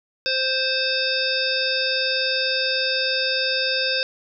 harmonic tone, 523.3 Hz, C5, in tune, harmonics 1 / 3 / 5 / 7 / 9 / 10, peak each -27 / -27 / -27 / -27 / -27 / -27 dBFS, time 0.26-4.03 s, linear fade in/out 0 ms, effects none

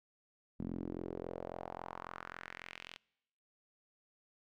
sawtooth tone with band-pass filter sweep, 43.65 Hz, F1, in tune, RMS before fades -45 dBFS, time 0.59-2.97 s, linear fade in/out 10 ms, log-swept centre 220 to 3100 Hz, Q 2.5, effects noise-tail reverb RT60 0.9 s tail -26 dB re dry

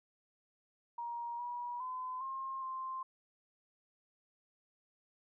sine tone with pitch steps, 945 / 966 / 1019 / 1066 / 1050 Hz, A#5 / B5 / C6 / C6 / C6, +23 / -39 / -46 / +32 / +6 cents, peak -38 dBFS, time 0.98-3.03 s, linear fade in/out 5 ms, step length 410 ms, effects none

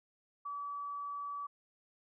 sine tone, 1147 Hz, D6, 41 cents flat, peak -38 dBFS, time 0.45-1.47 s, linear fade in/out 10 ms, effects none

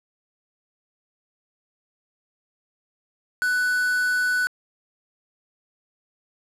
triangle tone with quantisation, 1490 Hz, F#6, 12 cents sharp, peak -18 dBFS, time 3.42-4.47 s, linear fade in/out 0 ms, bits 5, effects low-pass 10000 Hz 12 dB/octave

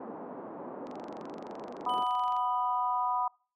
pink band-pass noise, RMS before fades -42 dBFS, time 0-2.04 s, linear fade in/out 5 ms, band 230 to 990 Hz, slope 24 dB/octave
click train, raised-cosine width 0.2 ms, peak -34 dBFS, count 36, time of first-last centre 0.87-2.366 s, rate 23.4 Hz
harmonic tone, 246.9 Hz, B3, in tune, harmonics 3 / 4 / 5, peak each -33 / -29 / -35 dBFS, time 1.86-3.28 s, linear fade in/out 5 ms
triangle tone with exponential decay, 3001 Hz, F#7, 24 cents sharp, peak -38 dBFS, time 1.89-3.18 s, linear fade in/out 2 ms, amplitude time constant 280 ms
effects noise-tail reverb RT60 0.4 s tail -26 dB re dry

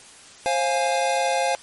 square chord, F minor, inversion second, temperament equal with one note detuned, 532.1 / 698.5 / 830.6 Hz, C5 / F5 / Ab5, +29 / 0 / 0 cents, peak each -25 dBFS, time 0.46-1.55 s, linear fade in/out 0 ms, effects white hiss -46 dBFS RMS until 1.62 s + MP3 48 kbps

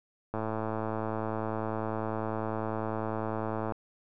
click train, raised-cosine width 1 ms, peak -19 dBFS, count 373, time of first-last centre 0.34-3.722 s, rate 110 Hz, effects none

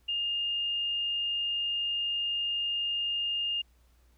sine tone, 2824 Hz, F7, 19 cents sharp, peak -28 dBFS, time 0.08-3.62 s, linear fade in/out 10 ms, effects added 60 Hz sine -61 dBFS peak until 4.17 s + pink hiss -70 dBFS RMS until 4.17 s

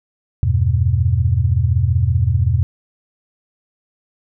sine chord, E minor, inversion none, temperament equal, 82.41 / 98 / 123.47 Hz, E2 / G2 / B2, 0 / 0 / 0 cents, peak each -17 dBFS, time 0.43-2.63 s, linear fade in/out 0 ms, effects none

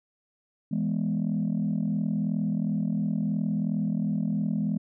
sine chord, E major, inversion none, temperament equal, 164.81 / 207.7 / 246.9 Hz, E3 / G#3 / B3, 0 / 0 / 0 cents, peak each -28 / -26 / -30 dBFS, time 0.71-4.78 s, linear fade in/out 10 ms, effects tanh soft clip ceiling -19 dBFS

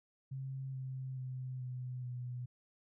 sine tone with pitch steps, 133.6 / 131.08 / 128.6 / 126.17 / 123.79 Hz, C3 / C3 / C3 / B2 / B2, +36 / +4 / -30 / +37 / +4 cents, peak -39 dBFS, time 0.31-2.46 s, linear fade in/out 10 ms, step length 430 ms, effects none

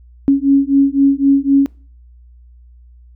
sine beating tone pair, 274.7 / 278.6 Hz, C#4 / C#4, -16 / +9 cents, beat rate 3.9 Hz, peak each -12 dBFS, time 0.28-1.66 s, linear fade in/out 0 ms, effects noise-tail reverb RT60 0.4 s tail -23 dB re dry + added 60 Hz sine -40 dBFS peak until 3.15 s

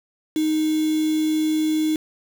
sine tone with quantisation, 311.1 Hz, D#4, in tune, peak -18 dBFS, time 0.36-1.96 s, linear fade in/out 2 ms, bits 5, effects none

